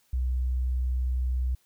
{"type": "tone", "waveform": "sine", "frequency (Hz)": 63, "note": "B1", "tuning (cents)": 35, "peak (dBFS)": -24, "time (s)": [0.13, 1.55], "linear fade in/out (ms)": 5, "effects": ["white hiss -67 dBFS RMS until 1.65 s"]}